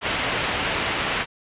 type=low-pass noise; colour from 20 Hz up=white; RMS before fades=-25 dBFS; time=0.01-1.26 s; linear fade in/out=50 ms; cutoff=3200 Hz; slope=24 dB/octave; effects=resampled to 8000 Hz